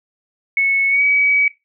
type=tone with pitch glide; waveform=sine; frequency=2203 to 2273 Hz; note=C#7 to C#7; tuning=-11 to +43 cents; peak=-12 dBFS; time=0.57-1.48 s; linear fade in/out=2 ms; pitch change=+54 cents; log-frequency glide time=0.89-1.02 s; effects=noise-tail reverb RT60 0.2 s tail -17 dB re dry